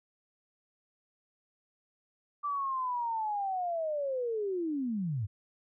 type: linear sweep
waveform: sine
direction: down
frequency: 1174.7 to 92.5 Hz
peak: -30 dBFS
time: 2.43-5.27 s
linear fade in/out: 20 ms
effects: none